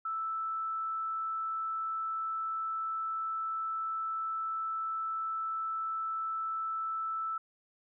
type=tone; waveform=sine; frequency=1318.5 Hz; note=E6; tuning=in tune; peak=-32 dBFS; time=0.05-7.38 s; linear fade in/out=5 ms; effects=none